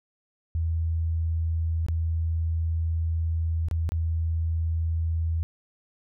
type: tone with dropouts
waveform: sine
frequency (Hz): 81.8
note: E2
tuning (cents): -13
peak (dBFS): -23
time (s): 0.55-5.43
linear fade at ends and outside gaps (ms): 0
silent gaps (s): 1.864-1.885 / 3.685-3.712 / 3.891-3.92
effects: none